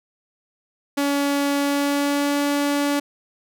sawtooth tone with pitch glide, 283.2 to 286.8 Hz, C#4 to D4, +37 to -41 cents, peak -15 dBFS, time 0.97-3 s, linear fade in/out 10 ms, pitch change +22 cents, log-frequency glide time 1.59-2.4 s, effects none

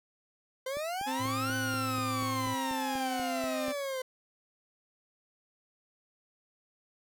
40% pulse exponential two-way sweep, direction up then down, 510 to 1515 to 510 Hz, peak -32 dBFS, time 0.66-4.02 s, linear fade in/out 5 ms, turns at 1.55 s
click train, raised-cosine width 2 ms, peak -32 dBFS, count 13, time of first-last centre 0.77-3.683 s, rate 4.12 Hz
sawtooth tone with vibrato, 261.6 Hz, C4, in tune, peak -30 dBFS, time 1.06-3.73 s, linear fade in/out 20 ms, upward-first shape triangle, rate 0.77 Hz, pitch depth 17 cents each way
triangle tone, 110 Hz, A2, in tune, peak -35 dBFS, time 1.19-2.55 s, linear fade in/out 20 ms
effects none

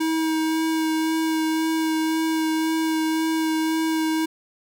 square tone with vibrato, 319.1 Hz, D#4, 44 cents sharp, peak -21 dBFS, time 0-4.26 s, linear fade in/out 10 ms, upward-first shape sine, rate 1.9 Hz, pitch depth 12 cents each way, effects none

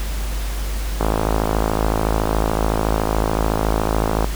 click train, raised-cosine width 1 ms, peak -4 dBFS, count 175, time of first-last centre 1.01-4.244 s, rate 53.8 Hz, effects added 50 Hz sine -21 dBFS peak until 4.35 s + pink hiss -32 dBFS RMS until 4.35 s

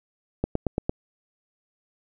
click train, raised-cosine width 2 ms, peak -10 dBFS, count 5, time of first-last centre 0.44-0.895 s, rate 8.8 Hz, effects none

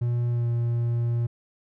triangle tone with pitch glide, 120 to 118.21 Hz, B2 to A#2, -49 to +25 cents, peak -20 dBFS, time 0.01-1.27 s, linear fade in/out 10 ms, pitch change -26 cents, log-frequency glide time 0.3-0.47 s, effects none

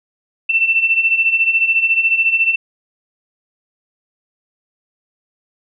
sine beating tone pair, 2670 / 2684 Hz, E7 / E7, +22 / +31 cents, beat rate 14 Hz, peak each -18 / -13 dBFS, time 0.49-2.56 s, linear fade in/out 10 ms, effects none

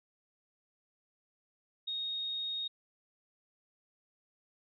sine tone, 3729 Hz, A#7, in tune, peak -34 dBFS, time 1.87-2.68 s, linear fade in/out 10 ms, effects none

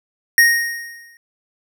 square tone with exponential decay, 1864.7 Hz, A#6, in tune, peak -7 dBFS, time 0.38-1.17 s, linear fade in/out 1 ms, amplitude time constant 170 ms, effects none

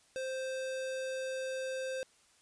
square tone, 523.3 Hz, C5, in tune, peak -36 dBFS, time 0.16-2.03 s, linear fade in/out 0 ms, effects white hiss -66 dBFS RMS until 2.41 s + resampled to 22050 Hz

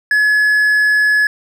triangle tone, 1700 Hz, G#6, 40 cents sharp, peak -8 dBFS, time 0.11-1.27 s, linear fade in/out 2 ms, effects none

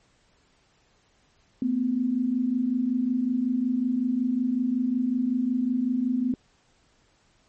sine tone pair together, 229.3 / 254.7 Hz, A#3 / C4, -28 / -46 cents, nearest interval major second, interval 182 cents, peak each -28 / -23 dBFS, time 1.62-6.34 s, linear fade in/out 2 ms, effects pink hiss -64 dBFS RMS until 7.48 s + MP3 32 kbps

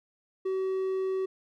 triangle tone, 379.5 Hz, F#4, 44 cents sharp, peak -25 dBFS, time 0.45-1.26 s, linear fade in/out 10 ms, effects none

